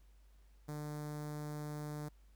sawtooth tone with notch filter, 149.4 Hz, D3, 30 cents sharp, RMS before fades -43 dBFS, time 0.68-2.09 s, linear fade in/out 10 ms, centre 2800 Hz, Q 0.77, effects added 50 Hz sine -60 dBFS peak until 2.35 s + pink hiss -75 dBFS RMS until 2.35 s

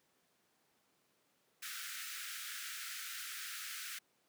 pink high-pass noise, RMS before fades -45 dBFS, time 1.62-3.99 s, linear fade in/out 10 ms, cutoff 1300 Hz, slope 96 dB/octave, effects pink hiss -75 dBFS RMS until 4.28 s + high-pass 200 Hz 12 dB/octave

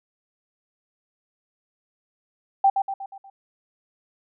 sine tone with echo, 783 Hz, G5, 2 cents flat, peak -13 dBFS, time 2.64-2.7 s, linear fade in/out 5 ms, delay 120 ms, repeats 5, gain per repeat -6 dB, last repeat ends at 3.3 s, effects none

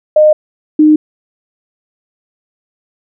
sine tone pair in turn, 612 / 306 Hz, D#5 / D#4, -29 / -29 cents, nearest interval octave, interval 1200 cents, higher first, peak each -3 dBFS, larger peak neither, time 0.16-0.33 / 0.79-0.96 s, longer neither, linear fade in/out 5 ms, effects none

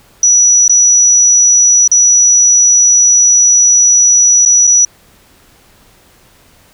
sine tone with dropouts, 5880 Hz, F#8, 12 cents flat, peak -4 dBFS, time 0.23-4.85 s, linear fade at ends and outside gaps 2 ms, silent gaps 0.68-0.695 / 1.877-1.915 / 4.452-4.459 / 4.67-4.674 s, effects pink hiss -46 dBFS RMS until 6.73 s

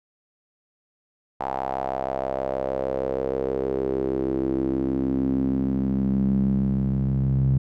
sawtooth tone with band-pass filter sweep, 66.4 Hz, C2, 26 cents sharp, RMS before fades -24 dBFS, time 1.4-7.58 s, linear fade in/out 5 ms, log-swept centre 820 to 140 Hz, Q 4.8, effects none

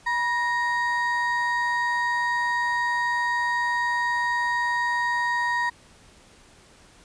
triangle ring-modulated tone, 1416 Hz, F6, 23 cents sharp, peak -17 dBFS, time 0.06-5.7 s, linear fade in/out 10 ms, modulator 448 Hz, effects pink hiss -53 dBFS RMS until 7.04 s + resampled to 22050 Hz

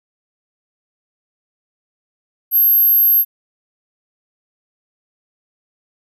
sine tone, 12544 Hz, G9, in tune, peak -9 dBFS, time 2.51-3.25 s, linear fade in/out 50 ms, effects none

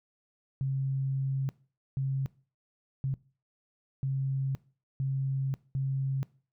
sine tone bursts at uneven times, 134.9 Hz, C#3, 47 cents flat, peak -27 dBFS, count 6, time 0.61-1.49 / 1.97-2.26 / 3.04-3.14 / 4.03-4.55 / 5-5.54 / 5.75-6.23 s, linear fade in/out 0 ms, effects noise-tail reverb RT60 0.4 s tail -21 dB re dry

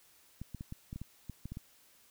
clicks, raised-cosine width 5 ms, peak -29 dBFS, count 11, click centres 0.416 / 0.547 / 0.609 / 0.724 / 0.929 / 0.96 / 1.016 / 1.297 / 1.456 / 1.52 / 1.571 s, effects white hiss -64 dBFS RMS until 2.1 s

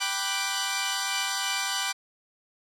10% pulse chord, G major seventh, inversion none, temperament equal, 784 / 987.8 / 1174.7 / 1480 Hz, G5 / B5 / D6 / F#6, 0 / 0 / 0 / 0 cents, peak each -24 dBFS, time 0-1.93 s, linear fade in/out 20 ms, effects low-pass 12000 Hz 12 dB/octave

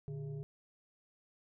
sine tone with frequency modulation, 146.83 Hz, D3, in tune, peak -39 dBFS, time 0.08-0.43 s, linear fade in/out 0 ms, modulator 263 Hz, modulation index 0.68, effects none

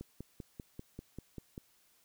click train, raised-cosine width 3 ms, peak -30 dBFS, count 9, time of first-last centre 0.01-1.579 s, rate 5.1 Hz, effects white hiss -69 dBFS RMS until 2.04 s

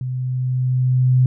sine tone with level ramp, 127.6 Hz, C3, 43 cents flat, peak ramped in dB -22 to -10 dBFS, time 0.01-1.26 s, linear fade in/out 2 ms, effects none

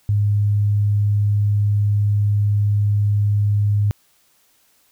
sine tone, 103.1 Hz, G#2, 12 cents flat, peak -14 dBFS, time 0.09-3.91 s, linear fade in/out 0 ms, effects white hiss -59 dBFS RMS until 4.91 s

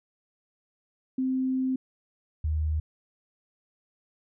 sine tone pair in turn, 260.2 / 77.36 Hz, C4 / D#2, -9 / -9 cents, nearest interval octave + major sixth, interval 2100 cents, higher first, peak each -24 dBFS, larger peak neither, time 1.18-1.76 / 2.44-2.8 s, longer first, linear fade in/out 5 ms, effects none

